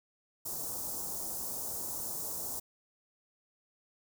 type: band-stop noise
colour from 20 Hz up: white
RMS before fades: -38 dBFS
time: 0.45-2.6 s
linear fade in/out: 10 ms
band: 990 to 6000 Hz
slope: 24 dB/octave
effects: none